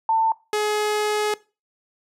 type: tone pair in turn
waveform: sine / sawtooth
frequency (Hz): 894 / 421.9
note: A5 / G#4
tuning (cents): +27 / +27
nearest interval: octave + minor second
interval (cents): 1300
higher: first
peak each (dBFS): -16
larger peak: neither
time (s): 0.09-0.32 / 0.53-1.34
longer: second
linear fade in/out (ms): 2
effects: noise-tail reverb RT60 0.3 s tail -20 dB re dry + low-pass 11000 Hz 12 dB/octave